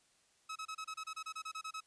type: tone bursts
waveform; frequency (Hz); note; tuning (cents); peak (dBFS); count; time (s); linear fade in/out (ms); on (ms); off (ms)
sawtooth; 1285; E6; -45; -37; 14; 0.49-1.806; 10; 68; 28
effects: white hiss -71 dBFS RMS until 1.86 s + resampled to 22050 Hz